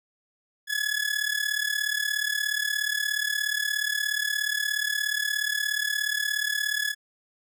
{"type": "tone with amplitude modulation", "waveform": "sawtooth", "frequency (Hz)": 1700, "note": "G#6", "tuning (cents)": 40, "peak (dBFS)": -18, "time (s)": [0.67, 6.95], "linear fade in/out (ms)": 50, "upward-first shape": "sine", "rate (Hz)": 36.9, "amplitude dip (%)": 80, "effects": []}